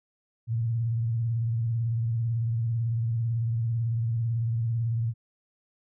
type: tone with vibrato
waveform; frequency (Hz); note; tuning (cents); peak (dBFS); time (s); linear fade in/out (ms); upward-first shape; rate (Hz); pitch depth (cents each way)
sine; 115.3; A#2; -19; -24; 0.47-5.14; 50; sine; 18; 71
effects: none